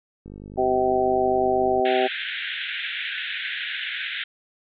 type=click train; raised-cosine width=3 ms; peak=-27 dBFS; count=78; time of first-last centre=0.26-1.797 s; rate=50.1 Hz
type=harmonic tone; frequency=128 Hz; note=C3; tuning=38 cents flat; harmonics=2 / 3 / 4 / 5 / 6; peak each=-31 / -22 / -30 / -24 / -23 dBFS; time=0.57-2.08 s; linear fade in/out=20 ms
type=band-pass noise; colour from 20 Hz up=pink; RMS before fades=-30 dBFS; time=1.85-4.24 s; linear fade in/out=5 ms; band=1500 to 3700 Hz; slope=96 dB/octave
effects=none